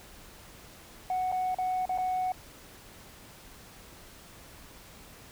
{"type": "tone with dropouts", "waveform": "sine", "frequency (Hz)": 740, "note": "F#5", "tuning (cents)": 0, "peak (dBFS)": -25, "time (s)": [1.1, 2.32], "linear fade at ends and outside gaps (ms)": 2, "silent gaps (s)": [[1.317, 1.324], [1.546, 1.585], [1.855, 1.893], [1.977, 1.984]], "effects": ["tanh soft clip ceiling -25 dBFS", "pink hiss -51 dBFS RMS until 5.31 s"]}